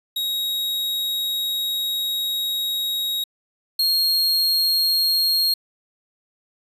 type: tone pair in turn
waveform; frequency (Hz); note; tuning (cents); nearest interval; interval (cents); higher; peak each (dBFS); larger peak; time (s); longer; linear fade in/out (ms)
45% pulse; 3792 / 4256; A#7 / C8; +29 / +29; major second; 200; second; -22 / -16; second; 0.16-3.24 / 3.79-5.54; first; 5
effects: resampled to 32000 Hz